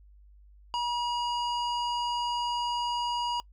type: tone with low-pass filter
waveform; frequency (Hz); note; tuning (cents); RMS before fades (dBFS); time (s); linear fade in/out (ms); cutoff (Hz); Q
square; 960; B5; -49; -30; 0.74-3.4; 0; 4500; 1.6
effects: noise-tail reverb RT60 0.1 s tail -24 dB re dry + added 50 Hz sine -52 dBFS peak until 3.52 s